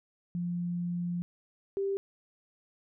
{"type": "tone pair in turn", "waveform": "sine", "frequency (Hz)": [174.61, 393.5], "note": ["F3", "G4"], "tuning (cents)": [0, 7], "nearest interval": "octave + major second", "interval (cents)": 1407, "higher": "second", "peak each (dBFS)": [-30, -28], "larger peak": "second", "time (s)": [[0.35, 1.22], [1.77, 1.97]], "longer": "first", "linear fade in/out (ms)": 0, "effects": []}